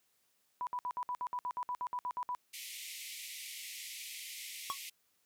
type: tone bursts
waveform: sine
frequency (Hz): 987.8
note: B5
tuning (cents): 0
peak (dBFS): -34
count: 15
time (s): 0.61-2.349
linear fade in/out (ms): 0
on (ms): 59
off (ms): 61
type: band-pass noise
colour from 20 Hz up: pink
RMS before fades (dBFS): -46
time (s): 2.53-4.9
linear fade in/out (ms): 10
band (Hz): 2000 to 15000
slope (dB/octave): 96
type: tone with exponential decay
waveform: square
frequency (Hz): 1108.7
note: C#6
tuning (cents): 0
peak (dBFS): -30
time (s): 4.7-4.78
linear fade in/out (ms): 0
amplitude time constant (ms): 16
effects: white hiss -75 dBFS RMS until 5.25 s + high-pass 60 Hz 12 dB/octave